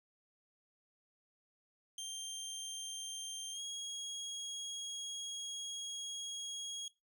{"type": "tone with pitch glide", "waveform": "25% pulse", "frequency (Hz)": [3167, 3294], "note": ["G7", "G#7"], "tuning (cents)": [17, -15], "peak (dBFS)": -37, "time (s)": [1.98, 6.88], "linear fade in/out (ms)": 2, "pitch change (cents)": 68, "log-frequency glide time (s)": [3.52, 3.61], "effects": ["noise-tail reverb RT60 0.2 s tail -18 dB re dry"]}